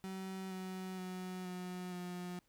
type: tone with pitch steps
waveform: 35% pulse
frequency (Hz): 189.7 / 186.87 / 184.09 / 181.34 / 178.64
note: F#3 / F#3 / F#3 / F#3 / F3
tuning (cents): +43 / +17 / -9 / -35 / +39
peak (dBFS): -40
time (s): 0.04-2.39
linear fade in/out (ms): 0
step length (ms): 470
effects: pink hiss -75 dBFS RMS until 2.48 s